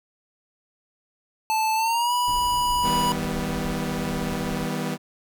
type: tone with pitch glide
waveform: square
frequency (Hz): 877 to 978.7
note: A5 to B5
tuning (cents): -6 to -16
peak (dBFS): -21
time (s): 1.5-3.12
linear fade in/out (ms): 0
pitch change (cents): +190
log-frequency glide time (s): 1.75-2.13
type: noise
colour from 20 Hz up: brown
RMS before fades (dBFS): -36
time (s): 2.27-4.67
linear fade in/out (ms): 10
type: chord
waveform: sawtooth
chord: Eb augmented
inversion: none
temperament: equal with one note detuned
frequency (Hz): 159.48 / 196 / 246.9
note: Eb3 / G3 / B3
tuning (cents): +43 / 0 / 0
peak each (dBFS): -26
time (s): 2.82-4.98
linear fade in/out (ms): 50
effects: none